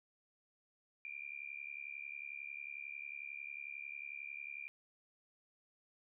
sine tone with amplitude modulation, 2388 Hz, D7, 28 cents sharp, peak -40 dBFS, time 1.05-4.68 s, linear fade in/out 0 ms, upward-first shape sine, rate 71.1 Hz, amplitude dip 95%, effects none

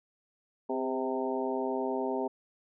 harmonic tone with a mistuned harmonic, 130 Hz, C3, 11 cents flat, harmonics 2 / 3 / 4 / 5 / 6 / 7, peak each -35 / -33 / -38 / -37 / -40 / -38 dBFS, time 0.69-2.28 s, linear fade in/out 10 ms, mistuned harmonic 3, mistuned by +41 cents, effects none

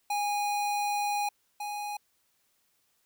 square tone pair in turn, 822 / 827.7 Hz, G#5 / G#5, -18 / -6 cents, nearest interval unison, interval 12 cents, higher second, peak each -28 / -34 dBFS, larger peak first, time 0.1-1.29 / 1.6-1.97 s, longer first, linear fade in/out 5 ms, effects white hiss -72 dBFS RMS until 3.05 s

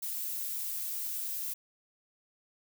violet noise, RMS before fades -36 dBFS, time 0.02-1.54 s, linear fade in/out 10 ms, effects none

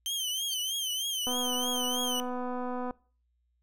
sawtooth tone with vibrato, 3115 Hz, G7, 12 cents flat, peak -27 dBFS, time 0.06-2.2 s, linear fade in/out 0 ms, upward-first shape triangle, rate 3.2 Hz, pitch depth 110 cents each way
sawtooth tone with exponential growth, 4547 Hz, C#8, 43 cents sharp, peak -30 dBFS, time 0.47-0.54 s, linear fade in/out 2 ms, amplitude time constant 15 ms
click train, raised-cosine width 1 ms, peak -23 dBFS, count 409, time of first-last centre 1.27-2.909 s, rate 249 Hz
effects noise-tail reverb RT60 0.4 s tail -23 dB re dry + added 60 Hz sine -70 dBFS peak until 3.62 s

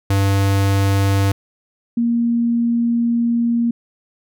square / sine tone pair in turn, 98.4 / 234.8 Hz, G2 / A#3, +7 / +13 cents, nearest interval octave + minor third, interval 1506 cents, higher second, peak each -14 dBFS, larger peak neither, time 0.1-1.32 / 1.97-3.71 s, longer second, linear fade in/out 5 ms, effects none

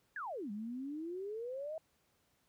sine exponential two-way sweep, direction down then up, 1760 to 199.5 to 652 Hz, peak -39 dBFS, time 0.16-1.78 s, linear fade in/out 2 ms, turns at 0.51 s, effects pink hiss -75 dBFS RMS until 2.48 s + high-pass 60 Hz 12 dB/octave

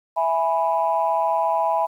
sine chord, E major, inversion none, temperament equal, 659.3 / 830.6 / 987.8 Hz, E5 / G#5 / B5, 0 / 0 / 0 cents, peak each -22 dBFS, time 0.16-1.87 s, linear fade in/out 20 ms, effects tanh soft clip ceiling -9 dBFS + 9-bit

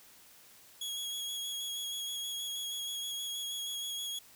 sawtooth tone with vibrato, 3322 Hz, G#7, in tune, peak -33 dBFS, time 0.81-4.19 s, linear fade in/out 5 ms, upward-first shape square, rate 6.3 Hz, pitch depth 14 cents each way, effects white hiss -58 dBFS RMS until 4.35 s

